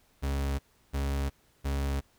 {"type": "tone bursts", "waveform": "40% pulse", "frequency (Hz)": 69.3, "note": "C#2", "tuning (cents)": 0, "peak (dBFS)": -27, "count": 3, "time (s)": [0.22, 2.01], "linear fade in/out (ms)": 20, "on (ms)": 370, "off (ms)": 340, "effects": ["pink hiss -66 dBFS RMS until 2.18 s"]}